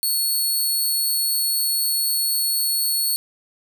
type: tone with amplitude modulation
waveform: 10% pulse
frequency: 4396 Hz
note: C#8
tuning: 15 cents flat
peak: -11 dBFS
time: 0.03-3.16 s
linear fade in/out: 0 ms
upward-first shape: sine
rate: 149 Hz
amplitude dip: 30%
effects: none